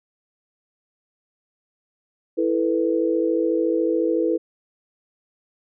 sine chord, E suspended fourth, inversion none, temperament equal, 329.6 / 440 / 493.9 Hz, E4 / A4 / B4, 0 / 0 / 0 cents, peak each -21 / -24 / -23 dBFS, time 2.37-4.38 s, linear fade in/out 20 ms, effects none

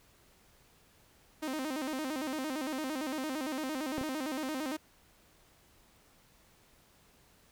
sawtooth tone with vibrato, 284.7 Hz, C#4, 46 cents sharp, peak -30 dBFS, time 1.42-4.77 s, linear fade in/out 10 ms, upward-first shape square, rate 8.8 Hz, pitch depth 150 cents each way
clicks, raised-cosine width 2 ms, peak -26 dBFS, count 2, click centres 3.982 / 4.013 s
effects pink hiss -64 dBFS RMS until 7.51 s

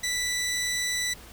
15% pulse tone, 1975.5 Hz, B6, in tune, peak -20 dBFS, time 0.03-1.14 s, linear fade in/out 10 ms, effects added 60 Hz sine -50 dBFS peak until 1.32 s + pink hiss -48 dBFS RMS until 1.32 s

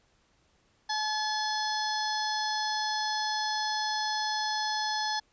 harmonic tone, 858 Hz, A5, 44 cents flat, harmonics 1 / 2 / 4 / 5 / 6 / 7, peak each -31 / -35 / -39 / -37 / -36 / -42 dBFS, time 0.89-5.2 s, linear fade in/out 10 ms, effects pink hiss -68 dBFS RMS until 5.32 s + resampled to 16000 Hz

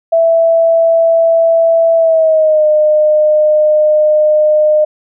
sine tone with pitch glide, 661 to 609.7 Hz, E5 to D#5, +5 to -35 cents, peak -6 dBFS, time 0.12-4.85 s, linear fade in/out 10 ms, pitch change -140 cents, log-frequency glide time 1.96-2.66 s, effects none

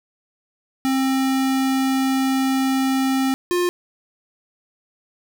square tone pair in turn, 265.5 / 354.4 Hz, C4 / F4, +25 / +25 cents, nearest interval perfect fourth, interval 500 cents, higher second, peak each -18 dBFS, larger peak neither, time 0.85-3.34 / 3.51-3.69 s, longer first, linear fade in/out 0 ms, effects none

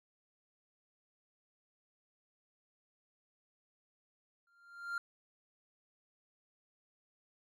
triangle tone with exponential growth, 1393 Hz, F6, 5 cents flat, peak -31 dBFS, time 4.47-4.98 s, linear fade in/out 2 ms, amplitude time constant 110 ms, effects none

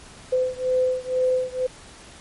sine beating tone pair, 509 / 511.1 Hz, C5 / C5, -48 / -41 cents, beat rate 2.1 Hz, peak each -22 / -23 dBFS, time 0.32-1.67 s, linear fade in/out 10 ms, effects pink hiss -45 dBFS RMS until 2.2 s + MP3 48 kbps

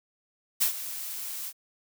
blue noise with ADSR envelope, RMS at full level -22 dBFS, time 0.6-1.53 s, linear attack 21 ms, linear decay 100 ms, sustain -14 dB, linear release 53 ms, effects none

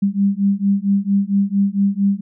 sine beating tone pair, 196.6 / 201 Hz, G3 / G3, +5 / +44 cents, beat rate 4.4 Hz, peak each -17 dBFS, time 0.02-2.21 s, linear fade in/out 10 ms, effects none

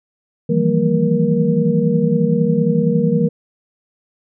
sine tone cluster, 159.6 / 170.5 / 194.4 / 229.7 / 473 Hz, D#3 / F3 / G3 / A#3 / A#4, +44 / -41 / -14 / -25 / +25 cents, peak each -19 dBFS, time 0.49-3.29 s, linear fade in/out 10 ms, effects none

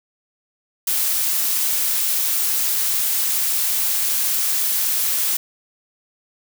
blue noise, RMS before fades -20 dBFS, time 0.87-5.37 s, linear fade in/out 5 ms, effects none

